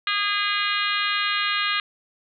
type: harmonic tone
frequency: 409.2 Hz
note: G#4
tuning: 26 cents flat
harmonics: 3 / 4 / 5 / 6 / 7 / 8 / 9 / 10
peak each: -27 / -28 / -29 / -30 / -30 / -31 / -32 / -32 dBFS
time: 0.07-1.8 s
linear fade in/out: 2 ms
effects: none

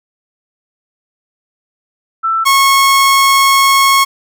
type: tone pair in turn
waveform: sine / sawtooth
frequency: 1330 / 1094.1 Hz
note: E6 / C#6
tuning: +15 / -23 cents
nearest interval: minor third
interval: 338 cents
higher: first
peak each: -11 / -3 dBFS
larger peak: second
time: 2.23-2.45 / 2.45-4.05 s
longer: second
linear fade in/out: 20 ms
effects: none

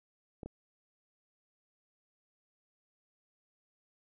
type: clicks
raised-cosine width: 2 ms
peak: -29 dBFS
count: 2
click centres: 0.432 / 0.46 s
effects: none

